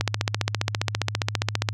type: click train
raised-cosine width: 0.2 ms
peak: -4 dBFS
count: 26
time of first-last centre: 0.01-1.688 s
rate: 14.9 Hz
effects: added 105 Hz sine -29 dBFS peak until 1.73 s